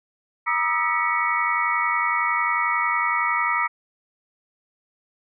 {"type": "tone cluster", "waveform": "sine", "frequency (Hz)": [951, 1219, 1310, 1940, 2231], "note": ["A#5", "D#6", "E6", "B6", "C#7"], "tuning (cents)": [34, -36, -11, -31, 11], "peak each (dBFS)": -26, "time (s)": [0.46, 3.68], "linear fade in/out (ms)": 20, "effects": []}